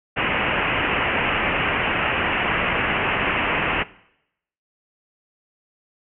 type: low-pass noise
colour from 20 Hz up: white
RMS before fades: -22 dBFS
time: 0.16-3.84 s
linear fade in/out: 20 ms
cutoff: 2900 Hz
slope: 96 dB/octave
effects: noise-tail reverb RT60 0.8 s tail -20 dB re dry

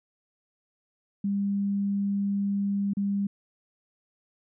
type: tone with dropouts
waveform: sine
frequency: 200 Hz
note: G3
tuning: 35 cents sharp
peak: -24 dBFS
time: 1.24-3.27 s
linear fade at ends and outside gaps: 5 ms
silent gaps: 2.935-2.969 s
effects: none

